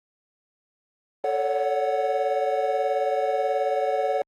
triangle chord, D major seventh, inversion second, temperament equal with one note detuned, 440 / 554.4 / 572.9 / 740 Hz, A4 / C#5 / D5 / F#5, 0 / 0 / -43 / 0 cents, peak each -26 / -25 / -27 / -24 dBFS, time 1.24-4.22 s, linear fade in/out 2 ms, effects Opus 24 kbps

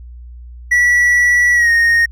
triangle tone with pitch glide, 1947 to 1856.9 Hz, B6 to A#6, -25 to -7 cents, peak -7 dBFS, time 0.71-2.06 s, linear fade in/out 10 ms, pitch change -82 cents, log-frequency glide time 1.54-1.7 s, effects added 60 Hz sine -31 dBFS peak until 2.11 s

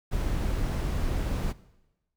brown noise, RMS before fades -28 dBFS, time 0.11-1.53 s, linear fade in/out 20 ms, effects noise-tail reverb RT60 1.0 s tail -19 dB re dry

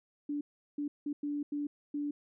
sine tone bursts at uneven times, 291.2 Hz, D4, 15 cents flat, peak -32 dBFS, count 6, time 0.29-0.41 / 0.78-0.88 / 1.06-1.13 / 1.23-1.43 / 1.52-1.67 / 1.94-2.11 s, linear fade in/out 5 ms, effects none

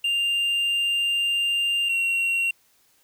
triangle tone pair in turn, 2794 / 2744 Hz, F7 / F7, 0 / -31 cents, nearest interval unison, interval 31 cents, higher first, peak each -19 dBFS, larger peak neither, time 0.04-1.89 / 1.89-2.51 s, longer first, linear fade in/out 5 ms, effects white hiss -62 dBFS RMS until 3.03 s

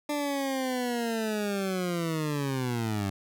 20% pulse linear sweep, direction down, 296.5 to 96.1 Hz, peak -23 dBFS, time 0.09-3.1 s, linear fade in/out 5 ms, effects none

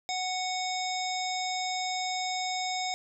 harmonic tone, 740 Hz, F#5, in tune, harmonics 1 / 3 / 5 / 7 / 9 / 10, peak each -32 / -37 / -37 / -38 / -44 / -42 dBFS, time 0.09-2.94 s, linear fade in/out 0 ms, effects none

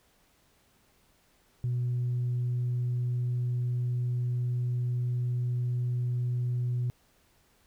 sine tone, 122.8 Hz, B2, 9 cents flat, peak -25 dBFS, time 1.64-6.9 s, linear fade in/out 0 ms, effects tanh soft clip ceiling -24 dBFS + pink hiss -66 dBFS RMS until 7.66 s

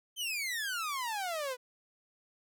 sawtooth exponential sweep, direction down, 3150 to 484.8 Hz, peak -30 dBFS, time 0.16-1.57 s, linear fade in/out 50 ms, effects none

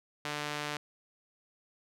sawtooth tone with band-pass filter, 148.1 Hz, D3, 15 cents sharp, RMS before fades -37 dBFS, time 0.25-0.77 s, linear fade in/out 2 ms, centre 2600 Hz, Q 0.54, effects none

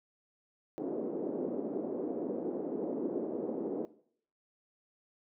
white band-pass noise, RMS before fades -36 dBFS, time 0.78-3.85 s, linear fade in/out 0 ms, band 250 to 440 Hz, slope 24 dB/octave, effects noise-tail reverb RT60 0.6 s tail -18 dB re dry

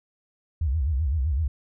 sine tone with vibrato, 72.2 Hz, D2, 29 cents flat, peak -21 dBFS, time 0.61-1.48 s, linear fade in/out 5 ms, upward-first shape sine, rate 7.8 Hz, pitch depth 250 cents each way, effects none

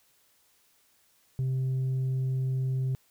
sine tone, 130.81 Hz, C3, in tune, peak -23 dBFS, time 1.39-2.95 s, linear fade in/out 0 ms, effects tanh soft clip ceiling -25 dBFS + white hiss -66 dBFS RMS until 3.1 s

